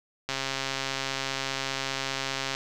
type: click train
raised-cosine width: 0.2 ms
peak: -12 dBFS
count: 306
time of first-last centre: 0.29-2.549 s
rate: 135 Hz
effects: none